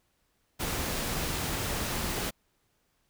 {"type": "noise", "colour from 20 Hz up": "pink", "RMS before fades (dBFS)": -32, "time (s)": [0.59, 2.31], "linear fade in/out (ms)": 20, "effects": ["pink hiss -73 dBFS RMS until 3.09 s"]}